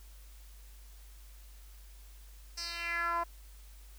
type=tone with band-pass filter sweep; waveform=10% pulse; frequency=340.6 Hz; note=F4; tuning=43 cents flat; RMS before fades=-35 dBFS; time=2.57-3.24 s; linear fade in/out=10 ms; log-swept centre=5800 to 850 Hz; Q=3.5; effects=added 50 Hz sine -50 dBFS peak until 3.98 s + white hiss -61 dBFS RMS until 3.98 s

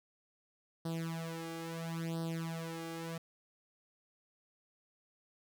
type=tone with flanger; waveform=sawtooth; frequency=164.81 Hz; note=E3; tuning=in tune; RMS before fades=-40 dBFS; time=0.85-3.18 s; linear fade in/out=5 ms; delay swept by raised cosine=0.21 to 2.51 ms; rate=0.74 Hz; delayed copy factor=+0.9; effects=none

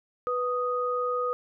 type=tone pair together; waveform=sine; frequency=493.9 / 1244.5 Hz; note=B4 / D#6; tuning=0 / 0 cents; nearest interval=octave + major third; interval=1600 cents; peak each=-28 dBFS; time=0.27-1.33 s; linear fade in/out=0 ms; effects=none

